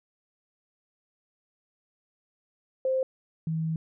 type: tone pair in turn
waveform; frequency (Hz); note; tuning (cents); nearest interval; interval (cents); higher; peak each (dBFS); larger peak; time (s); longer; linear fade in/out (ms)
sine; 523.3 / 160.79; C5 / E3; 0 / -43; octave + minor sixth; 2043; first; -23 / -26; first; 2.85-3.03 / 3.47-3.76; second; 2
effects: none